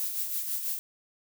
violet noise with tremolo, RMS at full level -30 dBFS, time 0-0.79 s, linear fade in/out 0 ms, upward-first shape sine, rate 6.1 Hz, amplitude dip 50%, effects none

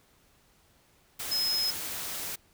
sine tone in noise, 5130 Hz, E8, 48 cents flat, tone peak -26 dBFS, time 1.31-1.71 s, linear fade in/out 10 ms, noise white, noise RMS -36 dBFS, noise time 1.19-2.36 s, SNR +7 dB, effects pink hiss -64 dBFS RMS until 2.53 s

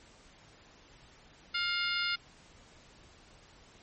harmonic tone with a mistuned harmonic, 710 Hz, F5, 28 cents sharp, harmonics 2 / 3 / 4 / 5 / 6 / 7, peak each -34 / -36 / -37 / -38 / -39 / -39 dBFS, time 1.54-2.16 s, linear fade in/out 10 ms, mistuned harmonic 2, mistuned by -29 cents, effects pink hiss -58 dBFS RMS until 3.82 s + MP3 32 kbps

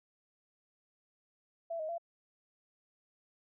sine tone with pitch steps, 668 / 626 / 679 Hz, E5 / D#5 / F5, +23 / +10 / -49 cents, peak -35 dBFS, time 1.7-1.982 s, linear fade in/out 10 ms, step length 94 ms, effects none

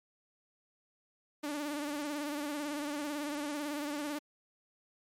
sawtooth tone with vibrato, 293.4 Hz, D4, 2 cents flat, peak -31 dBFS, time 1.43-4.19 s, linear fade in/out 10 ms, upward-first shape sine, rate 18 Hz, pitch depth 61 cents each way, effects MP3 64 kbps

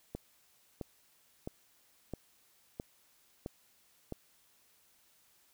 click train, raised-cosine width 2 ms, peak -25 dBFS, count 7, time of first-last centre 0.15-4.124 s, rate 1.51 Hz, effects white hiss -68 dBFS RMS until 5.53 s

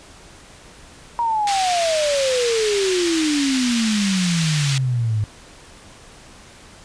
sine exponential sweep, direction down, 955 to 103.83 Hz, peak -17 dBFS, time 1.19-5.24 s, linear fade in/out 0 ms
pink band-pass noise, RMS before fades -26 dBFS, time 1.47-4.78 s, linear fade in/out 2 ms, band 2300 to 7000 Hz, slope 12 dB/octave
effects pink hiss -44 dBFS RMS until 6.84 s + resampled to 22050 Hz

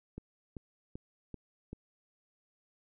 click train, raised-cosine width 3 ms, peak -29 dBFS, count 5, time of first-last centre 0.18-1.73 s, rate 2.58 Hz, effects none

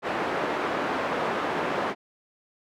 pink band-pass noise, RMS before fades -28 dBFS, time 0.02-1.95 s, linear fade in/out 50 ms, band 340 to 1600 Hz, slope 12 dB/octave, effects none

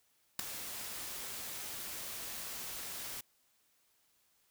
white noise with ADSR envelope, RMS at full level -30 dBFS, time 0.39-3.21 s, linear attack 4 ms, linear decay 5 ms, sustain -13 dB, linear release 6 ms, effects white hiss -73 dBFS RMS until 4.5 s

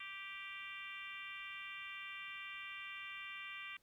harmonic tone with a mistuned harmonic, 392 Hz, G4, in tune, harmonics 3 / 4 / 5 / 6 / 7 / 8 / 9, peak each -54 / -56 / -52 / -49 / -52 / -56 / -60 dBFS, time 0-3.77 s, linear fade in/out 5 ms, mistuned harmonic 7, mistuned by +17 cents, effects pink hiss -75 dBFS RMS until 3.82 s + MP3 96 kbps

